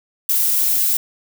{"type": "noise", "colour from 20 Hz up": "violet", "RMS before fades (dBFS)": -17, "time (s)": [0.29, 0.97], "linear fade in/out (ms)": 2, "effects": []}